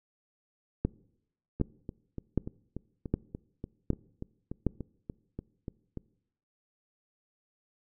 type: two click trains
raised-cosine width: 3 ms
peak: -13 / -24 dBFS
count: 6 / 16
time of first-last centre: 0.85-4.667 / 1.6-5.973 s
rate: 1.31 / 3.43 Hz
effects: noise-tail reverb RT60 0.8 s tail -23 dB re dry